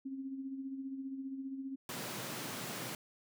sine tone with tremolo, 268.6 Hz, C4, 46 cents sharp, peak -37 dBFS, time 0.05-1.76 s, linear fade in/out 10 ms, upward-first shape sine, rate 15 Hz, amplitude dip 50%
pink high-pass noise, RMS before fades -42 dBFS, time 1.89-2.95 s, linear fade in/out 2 ms, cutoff 110 Hz, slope 96 dB/octave
effects none

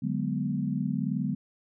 sine chord, G# half-diminished seventh, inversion second, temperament equal, 146.83 / 185 / 207.7 / 246.9 Hz, D3 / F#3 / G#3 / B3, 0 / 0 / 0 / 0 cents, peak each -32 dBFS, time 0.02-1.35 s, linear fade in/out 10 ms, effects none

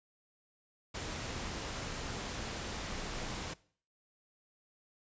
pink noise, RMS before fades -40 dBFS, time 0.94-3.54 s, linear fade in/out 10 ms, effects noise-tail reverb RT60 0.5 s tail -21 dB re dry + resampled to 16000 Hz

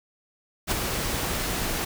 pink noise with ADSR envelope, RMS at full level -23 dBFS, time 0.67-1.85 s, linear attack 42 ms, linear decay 23 ms, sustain -5 dB, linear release 7 ms, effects none

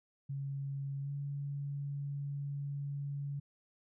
sine tone with pitch glide, 138.59 to 141.67 Hz, C#3 to C#3, 0 to +38 cents, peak -36 dBFS, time 0.29-3.4 s, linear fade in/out 10 ms, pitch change +38 cents, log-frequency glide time 1.01-1.1 s, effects none

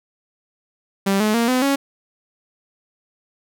sawtooth tone with pitch steps, 196 / 213.7 / 233.1 / 254.2 / 277.2 Hz, G3 / G#3 / A#3 / C4 / C#4, 0 / +50 / 0 / -50 / 0 cents, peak -12 dBFS, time 1.06-1.76 s, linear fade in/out 10 ms, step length 140 ms, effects none

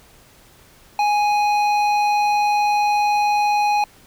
triangle tone with hard clipping, 830.6 Hz, G#5, in tune, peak -17 dBFS, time 0.99-3.84 s, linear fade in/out 2 ms, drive 14 dB, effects pink hiss -50 dBFS RMS until 4.06 s

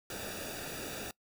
pink noise with comb filter, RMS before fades -41 dBFS, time 0.1-1.11 s, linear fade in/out 2 ms, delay 0.95 ms, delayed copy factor -0.75, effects noise-tail reverb RT60 0.1 s tail -22 dB re dry

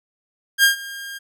sawtooth tone with ADSR envelope, 1612 Hz, G6, 48 cents sharp, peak -6 dBFS, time 0.58-1.19 s, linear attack 55 ms, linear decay 120 ms, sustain -21 dB, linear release 20 ms, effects none

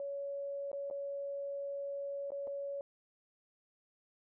sine tone with dropouts, 561 Hz, C#5, 21 cents sharp, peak -37 dBFS, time 0-2.81 s, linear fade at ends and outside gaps 1 ms, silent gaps 0.716-0.73 / 0.901-0.91 / 2.305-2.319 / 2.472-2.476 s, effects none

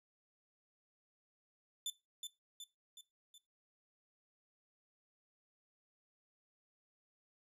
sawtooth tone with echo, 3520 Hz, A7, in tune, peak -34 dBFS, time 1.86-1.9 s, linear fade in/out 2 ms, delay 370 ms, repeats 4, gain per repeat -5 dB, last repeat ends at 3.38 s, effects noise-tail reverb RT60 0.2 s tail -17 dB re dry + resampled to 32000 Hz

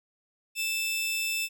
sawtooth tone pair together, 2637 / 3563 Hz, E7 / A7, 0 / +21 cents, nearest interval perfect fourth, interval 521 cents, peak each -25 / -33 dBFS, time 0.55-1.49 s, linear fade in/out 50 ms, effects none

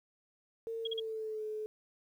sine tone with pitch glide, 454.2 to 429.9 Hz, A#4 to A4, -45 to -40 cents, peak -36 dBFS, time 0.67-1.66 s, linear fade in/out 0 ms, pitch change -95 cents, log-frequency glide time 0.81-1.43 s
sine tone bursts, 3289 Hz, G#7, 18 cents flat, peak -34 dBFS, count 3, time 0.85-0.999 s, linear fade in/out 5 ms, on 23 ms, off 40 ms
effects 11-bit

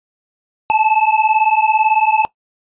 square beating tone pair, 861 / 879 Hz, A5 / A5, -38 / -2 cents, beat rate 18 Hz, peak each -15 dBFS, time 0.7-2.25 s, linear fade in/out 0 ms, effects noise-tail reverb RT60 0.1 s tail -19 dB re dry + resampled to 8000 Hz

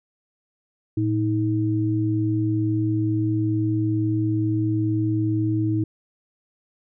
sine tone pair together, 112.22 / 317.4 Hz, A2 / D#4, +35 / +35 cents, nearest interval octave + tritone, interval 1800 cents, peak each -22 dBFS, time 0.97-5.84 s, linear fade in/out 5 ms, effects none

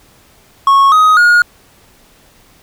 triangle tone with pitch steps, 1100 / 1256.3 / 1434.8 Hz, C#6 / D#6 / F6, -14 / +16 / +46 cents, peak -3 dBFS, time 0.67-1.42 s, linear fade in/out 2 ms, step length 250 ms, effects pink hiss -47 dBFS RMS until 2.62 s

